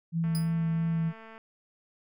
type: tone with vibrato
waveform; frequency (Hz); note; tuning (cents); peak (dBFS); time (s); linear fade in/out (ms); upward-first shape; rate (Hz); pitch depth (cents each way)
sine; 164.81; E3; 0; -25; 0.12-1.13; 50; sine; 3; 12
type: click train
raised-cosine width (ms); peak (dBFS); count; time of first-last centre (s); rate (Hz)
0.5; -34; 255; 0.24-1.379; 223
type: tone with exponential decay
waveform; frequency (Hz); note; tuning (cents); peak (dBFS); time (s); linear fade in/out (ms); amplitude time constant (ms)
15% pulse; 4971; D#8; -2; -27; 0.35-0.54; 0; 40
effects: none